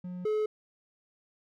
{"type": "tone pair in turn", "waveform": "triangle", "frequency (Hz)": [180, 428.1], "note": ["F#3", "A4"], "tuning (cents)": [-47, -47], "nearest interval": "octave + minor third", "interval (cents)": 1500, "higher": "second", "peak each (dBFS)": [-34, -24], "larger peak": "second", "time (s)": [[0.04, 0.25], [0.25, 0.46]], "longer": "neither", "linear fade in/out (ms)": 5, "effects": []}